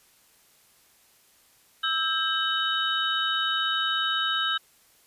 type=tone cluster; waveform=sine; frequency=1310 / 1594 / 3017 / 3765 Hz; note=E6 / G6 / F#7 / A#7; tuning=-11 / +28 / +33 / +16 cents; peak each=-29 dBFS; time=1.83-4.58 s; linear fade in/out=10 ms; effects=white hiss -60 dBFS RMS until 5.06 s + resampled to 32000 Hz